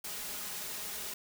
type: noise with comb filter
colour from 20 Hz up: white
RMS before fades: -40 dBFS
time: 0.04-1.14 s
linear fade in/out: 5 ms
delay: 4.8 ms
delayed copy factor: +0.65
effects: none